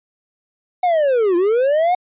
triangle linear two-way sweep, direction down then up, 740 to 337.5 to 740 Hz, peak -11 dBFS, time 0.83-1.95 s, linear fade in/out 5 ms, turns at 1.36 s, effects resampled to 8000 Hz

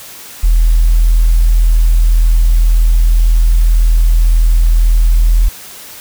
sine tone, 40.93 Hz, E1, 12 cents flat, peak -4 dBFS, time 0.43-5.49 s, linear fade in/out 10 ms, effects tanh soft clip ceiling -1 dBFS + white hiss -32 dBFS RMS until 6 s

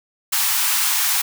white high-pass noise, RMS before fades -19 dBFS, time 0.32-1.22 s, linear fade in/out 10 ms, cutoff 760 Hz, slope 96 dB/octave, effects none

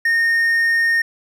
triangle tone, 1840 Hz, A#6, 23 cents flat, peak -12 dBFS, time 0.05-1.02 s, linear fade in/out 5 ms, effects none

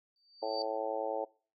sine tone with exponential growth, 4616 Hz, D8, 31 cents flat, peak -34 dBFS, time 0.16-0.62 s, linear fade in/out 1 ms, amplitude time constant 99 ms
harmonic tone, 110 Hz, A2, in tune, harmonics 3 / 4 / 5 / 6 / 7 / 8, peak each -45 / -39 / -36 / -40 / -39 / -42 dBFS, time 0.42-1.25 s, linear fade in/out 10 ms
effects noise-tail reverb RT60 0.4 s tail -23 dB re dry + AAC 32 kbps

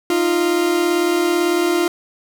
40% pulse tone pair together, 310 / 348 Hz, D#4 / F4, -6 / -6 cents, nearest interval major second, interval 200 cents, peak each -21 / -15 dBFS, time 0.1-1.88 s, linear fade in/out 2 ms, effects none

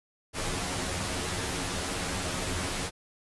pink noise with comb filter, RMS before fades -32 dBFS, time 0.33-2.91 s, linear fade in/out 50 ms, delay 11 ms, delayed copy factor +0.7, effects resampled to 24000 Hz

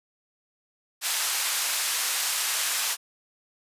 white band-pass noise, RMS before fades -27 dBFS, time 1.01-2.97 s, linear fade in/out 50 ms, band 960 to 11000 Hz, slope 12 dB/octave, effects resampled to 32000 Hz

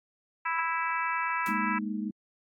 harmonic tone, 329.3 Hz, E4, 2 cents flat, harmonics 3 / 4 / 5 / 6 / 7 / 8, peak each -31 / -33 / -35 / -37 / -38 / -39 dBFS, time 0.45-1.79 s, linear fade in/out 10 ms
white noise with exponential decay, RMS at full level -40 dBFS, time 1.46-1.6 s, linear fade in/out 0 ms, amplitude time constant 29 ms
sine chord, Ab suspended second, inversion none, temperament equal, 207.7 / 233.1 / 311.1 Hz, Ab3 / Bb3 / Eb4, 0 / 0 / 0 cents, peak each -32 / -36 / -37 dBFS, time 1.48-2.11 s, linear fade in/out 10 ms
effects AAC 64 kbps

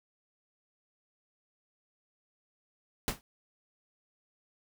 pink noise with exponential decay, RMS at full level -27 dBFS, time 3.08-3.21 s, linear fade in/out 0 ms, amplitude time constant 27 ms, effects none

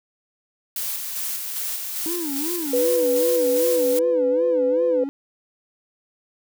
blue noise with tremolo, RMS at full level -27 dBFS, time 0.76-3.99 s, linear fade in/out 2 ms, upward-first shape square, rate 2.5 Hz, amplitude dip 30%
triangle tone with vibrato, 311.1 Hz, D#4, in tune, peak -24 dBFS, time 2.06-5.09 s, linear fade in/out 0 ms, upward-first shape sine, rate 2.6 Hz, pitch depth 220 cents each way
sine tone with pitch glide, 493.9 to 502.2 Hz, B4 to B4, 0 to +29 cents, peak -17 dBFS, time 2.73-5.04 s, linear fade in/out 5 ms, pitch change +29 cents, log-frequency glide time 3.22-4.74 s
effects none

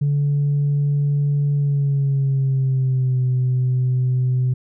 sine tone with pitch glide, 143.8 to 127.37 Hz, D3 to C3, -36 to -46 cents, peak -14 dBFS, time 0.01-4.54 s, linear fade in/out 10 ms, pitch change -210 cents, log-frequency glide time 1.54-3.23 s, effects tanh soft clip ceiling -13 dBFS

